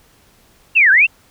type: linear two-way sweep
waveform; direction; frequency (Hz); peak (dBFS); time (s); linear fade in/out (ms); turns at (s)
sine; down then up; 2804 to 1498 to 2804; -7; 0.75-1.07; 20; 0.91
effects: pink hiss -52 dBFS RMS until 1.3 s